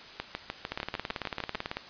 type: two click trains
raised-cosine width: 0.3 ms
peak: -16 / -16 dBFS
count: 10 / 20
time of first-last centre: 0.2-1.553 / 0.72-1.77 s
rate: 6.65 / 18.1 Hz
effects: white hiss -47 dBFS RMS until 1.89 s + resampled to 11025 Hz